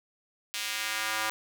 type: tone with high-pass filter sweep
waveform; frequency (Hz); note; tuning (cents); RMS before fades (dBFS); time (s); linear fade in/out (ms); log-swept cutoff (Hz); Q
square; 109.2; A2; -13; -32; 0.54-1.3; 0; 2900 to 1100; 1.1
effects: none